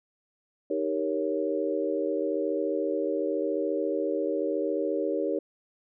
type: chord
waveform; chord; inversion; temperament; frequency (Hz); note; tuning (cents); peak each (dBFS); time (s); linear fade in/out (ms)
sine; Eb dominant seventh; none; equal; 311.1 / 392 / 466.2 / 554.4; Eb4 / G4 / Bb4 / Db5; 0 / 0 / 0 / 0; -31; 0.7-5.39; 5
effects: none